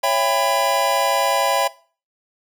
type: chord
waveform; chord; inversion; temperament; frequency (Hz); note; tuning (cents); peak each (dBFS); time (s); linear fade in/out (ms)
square; C# half-diminished seventh; none; just; 554.4 / 665.2 / 798.3 / 997.9; C#5 / E5 / G5 / B5; 0 / +16 / +31 / +18; -23; 0.03-1.68; 10
effects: noise-tail reverb RT60 0.4 s tail -20 dB re dry